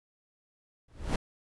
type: noise with exponential growth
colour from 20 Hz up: brown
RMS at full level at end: -22 dBFS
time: 0.88-1.16 s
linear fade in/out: 5 ms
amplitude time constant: 59 ms
effects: resampled to 24000 Hz